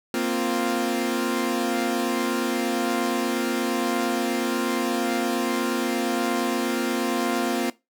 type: chord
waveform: sawtooth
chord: Bb suspended second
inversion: none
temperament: equal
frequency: 233.1 / 261.6 / 349.2 Hz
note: Bb3 / C4 / F4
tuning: 0 / 0 / 0 cents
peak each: -23 dBFS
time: 0.14-7.7 s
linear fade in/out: 2 ms
effects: noise-tail reverb RT60 0.2 s tail -18 dB re dry